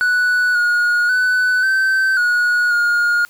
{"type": "tone with pitch steps", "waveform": "triangle", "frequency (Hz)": [1479, 1442, 1498, 1546, 1453, 1426], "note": ["F#6", "F#6", "F#6", "G6", "F#6", "F6"], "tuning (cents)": [-1, -45, 21, -24, -32, 36], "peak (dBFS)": -11, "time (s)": [0.01, 3.25], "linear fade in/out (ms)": 0, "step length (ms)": 540, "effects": ["white hiss -48 dBFS RMS until 3.29 s"]}